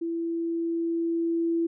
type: tone with level ramp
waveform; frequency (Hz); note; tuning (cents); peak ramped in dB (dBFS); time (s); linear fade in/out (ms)
sine; 334; E4; +23; -27 to -22; 0.01-1.67; 10
effects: none